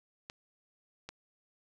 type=clicks; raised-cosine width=0.2 ms; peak=-25 dBFS; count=2; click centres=0.299 / 1.09 s; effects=none